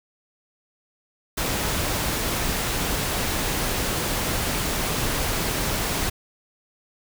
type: noise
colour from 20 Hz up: pink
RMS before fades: -25 dBFS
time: 1.37-6.1 s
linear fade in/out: 10 ms
effects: none